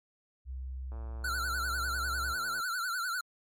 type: tone with pitch glide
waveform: sine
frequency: 64.8 to 66.09 Hz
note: C2 to C2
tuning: -16 to +18 cents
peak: -36 dBFS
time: 0.45-2.36 s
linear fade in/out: 50 ms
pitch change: +34 cents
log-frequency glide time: 1.41-2.04 s
type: click train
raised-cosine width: 1 ms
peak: -38 dBFS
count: 191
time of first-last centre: 0.92-2.601 s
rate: 113 Hz
type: tone with vibrato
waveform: square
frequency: 1423 Hz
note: F6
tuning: 32 cents sharp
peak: -32 dBFS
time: 1.24-3.21 s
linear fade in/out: 5 ms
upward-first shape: triangle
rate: 10 Hz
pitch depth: 140 cents each way
effects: MP3 64 kbps